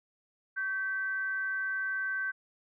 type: tone with frequency modulation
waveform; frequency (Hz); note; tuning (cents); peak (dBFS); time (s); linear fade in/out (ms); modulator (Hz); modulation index
sine; 1547; G6; -23; -30; 0.56-2.32; 20; 425; 0.28
effects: none